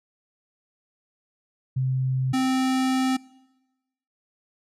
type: tone pair in turn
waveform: sine / square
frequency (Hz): 130.5 / 260.5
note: C3 / C4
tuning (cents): -4 / -7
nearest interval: octave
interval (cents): 1197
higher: second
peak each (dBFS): -21 / -21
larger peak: neither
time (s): 1.76-2.33 / 2.33-3.17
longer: second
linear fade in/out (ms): 10
effects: noise-tail reverb RT60 1.0 s tail -22 dB re dry + low-pass 10000 Hz 12 dB/octave